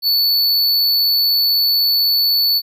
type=tone; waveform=square; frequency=4458 Hz; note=C#8; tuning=9 cents sharp; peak=-13 dBFS; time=0.02-2.62 s; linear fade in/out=50 ms; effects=none